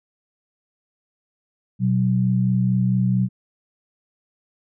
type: tone pair together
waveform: sine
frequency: 123.22 / 187.7 Hz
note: B2 / F#3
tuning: -4 / +25 cents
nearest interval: perfect fifth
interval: 729 cents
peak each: -19 dBFS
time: 1.79-3.29 s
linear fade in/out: 50 ms
effects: none